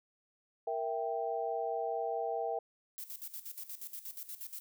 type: chord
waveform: sine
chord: E diminished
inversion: second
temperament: equal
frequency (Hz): 466.2 / 659.3 / 784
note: Bb4 / E5 / G5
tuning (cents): 0 / 0 / 0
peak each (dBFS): -37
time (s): 0.67-2.59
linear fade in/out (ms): 5
type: noise with tremolo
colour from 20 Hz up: violet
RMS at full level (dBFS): -43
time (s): 2.98-4.6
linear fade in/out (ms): 0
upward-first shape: square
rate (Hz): 8.4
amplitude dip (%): 75
effects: none